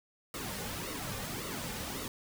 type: noise with flanger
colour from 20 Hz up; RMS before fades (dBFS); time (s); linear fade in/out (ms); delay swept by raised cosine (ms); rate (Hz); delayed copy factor
pink; -39; 0.34-2.08; 2; 1.2 to 3.1; 1.8; -0.65
effects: none